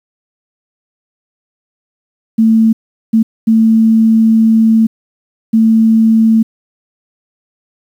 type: tone bursts at uneven times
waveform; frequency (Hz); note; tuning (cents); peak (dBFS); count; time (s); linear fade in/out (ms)
sine; 223.2; A3; +25; -5; 4; 2.38-2.73 / 3.13-3.23 / 3.47-4.87 / 5.53-6.43; 10
effects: 7-bit